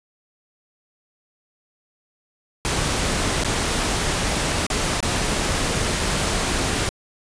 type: noise with dropouts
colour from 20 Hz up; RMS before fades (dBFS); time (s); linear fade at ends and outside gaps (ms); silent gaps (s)
pink; -22; 2.65-6.89; 0; 3.436-3.447 / 4.666-4.702 / 5.004-5.028
effects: resampled to 22050 Hz